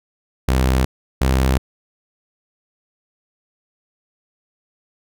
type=tone pair in turn; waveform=sawtooth; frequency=64.6 / 65.43 Hz; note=C2 / C2; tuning=-21 / +1 cents; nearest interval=unison; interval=22 cents; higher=second; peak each=-10 dBFS; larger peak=neither; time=0.48-0.85 / 1.21-1.58 s; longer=neither; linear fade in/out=5 ms; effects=none